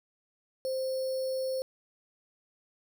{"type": "tone with sample-and-hold", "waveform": "sine", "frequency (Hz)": 523.3, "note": "C5", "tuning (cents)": 0, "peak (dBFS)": -29, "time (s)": [0.65, 1.62], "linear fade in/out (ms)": 0, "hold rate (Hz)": 4900, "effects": []}